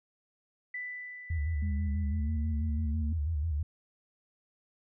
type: tone with exponential decay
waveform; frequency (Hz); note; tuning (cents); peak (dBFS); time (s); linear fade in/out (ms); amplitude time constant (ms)
sine; 1987; B6; +10; -34; 0.74-2.91; 5; 470
type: tone with vibrato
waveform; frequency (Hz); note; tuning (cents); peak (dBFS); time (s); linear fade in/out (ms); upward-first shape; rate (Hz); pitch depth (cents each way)
sine; 77.78; D#2; 0; -28; 1.3-3.63; 5; square; 6.1; 110
type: tone with pitch glide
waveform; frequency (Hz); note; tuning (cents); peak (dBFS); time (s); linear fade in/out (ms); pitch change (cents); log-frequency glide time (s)
sine; 205 to 224.8; G#3 to A3; -22 to +37; -37; 1.62-3.13; 5; +159; 2.09-2.27
effects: none